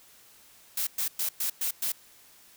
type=noise bursts; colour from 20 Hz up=blue; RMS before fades=-29 dBFS; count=6; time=0.77-1.92 s; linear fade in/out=5 ms; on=100 ms; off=110 ms; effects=white hiss -56 dBFS RMS until 2.56 s